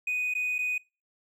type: tone with dropouts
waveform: triangle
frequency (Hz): 2489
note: D#7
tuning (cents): 0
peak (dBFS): -24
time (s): 0.07-0.78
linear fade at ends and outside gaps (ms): 5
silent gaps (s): 0.339-0.35 / 0.583-0.588
effects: noise-tail reverb RT60 0.3 s tail -25 dB re dry + tanh soft clip ceiling -21 dBFS